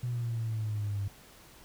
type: exponential sweep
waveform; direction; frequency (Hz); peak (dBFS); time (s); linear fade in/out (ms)
sine; down; 123.47 to 98.6; -29; 0.03-1.08; 5
effects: tanh soft clip ceiling -26 dBFS + pink hiss -55 dBFS RMS until 1.64 s